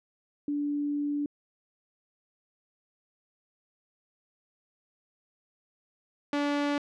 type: tone pair in turn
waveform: sine / sawtooth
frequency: 290.5 / 288.7 Hz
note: D4 / D4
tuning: -19 / -30 cents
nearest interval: unison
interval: 11 cents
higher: first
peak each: -27 / -22 dBFS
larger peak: second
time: 0.48-1.26 / 6.33-6.78 s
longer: first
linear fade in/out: 2 ms
effects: low-pass 4000 Hz 12 dB/octave